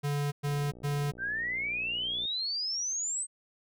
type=tone bursts; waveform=square; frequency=144.2 Hz; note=D3; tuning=31 cents flat; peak=-29 dBFS; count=3; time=0.03-1.12 s; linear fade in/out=20 ms; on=290 ms; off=110 ms
type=click train; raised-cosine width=2 ms; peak=-36 dBFS; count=108; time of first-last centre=0.47-2.253 s; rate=60 Hz
type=exponential sweep; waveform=sine; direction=up; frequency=1529 to 8370 Hz; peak=-30 dBFS; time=1.18-3.27 s; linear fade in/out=50 ms
effects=none